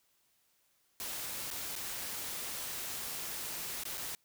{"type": "noise with dropouts", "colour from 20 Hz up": "white", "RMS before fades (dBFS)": -40, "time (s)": [1, 4.15], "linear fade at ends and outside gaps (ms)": 1, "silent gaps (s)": [[1.504, 1.511], [1.755, 1.761], [3.836, 3.853], [3.974, 3.978]], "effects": ["white hiss -73 dBFS RMS until 4.24 s"]}